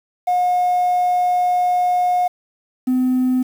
triangle tone pair in turn, 720 / 254.6 Hz, F#5 / C4, -47 / -47 cents, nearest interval octave + tritone, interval 1800 cents, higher first, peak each -11 dBFS, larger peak neither, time 0.27-2.28 / 2.87-3.43 s, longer first, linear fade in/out 10 ms, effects tanh soft clip ceiling -10 dBFS + 7-bit

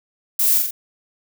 violet noise with echo, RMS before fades -18 dBFS, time 0.39-0.58 s, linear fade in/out 5 ms, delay 43 ms, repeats 3, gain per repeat -3 dB, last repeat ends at 0.709 s, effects none

